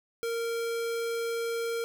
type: tone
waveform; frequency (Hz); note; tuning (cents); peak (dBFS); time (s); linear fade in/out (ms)
square; 462.9; A#4; -12; -30; 0.23-1.84; 0
effects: none